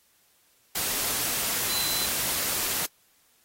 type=tone in noise; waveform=sine; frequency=4038 Hz; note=B7; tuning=38 cents sharp; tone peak=-30 dBFS; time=1.7-2.06 s; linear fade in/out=5 ms; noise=white; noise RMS=-28 dBFS; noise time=0.75-2.86 s; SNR=-5 dB; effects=white hiss -64 dBFS RMS until 3.44 s + AAC 48 kbps